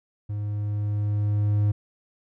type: tone with level ramp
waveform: triangle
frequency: 103.83 Hz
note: G#2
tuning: in tune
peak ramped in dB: -25 to -16 dBFS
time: 0.29-1.72 s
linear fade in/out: 10 ms
effects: none